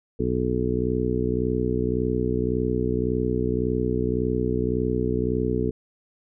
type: harmonic tone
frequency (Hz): 61.8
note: B1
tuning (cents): +2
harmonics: 1 / 2 / 3 / 4 / 5 / 6 / 7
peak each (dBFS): -30 / -29 / -31 / -28 / -32 / -29 / -27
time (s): 0.19-5.71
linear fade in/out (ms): 10
effects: none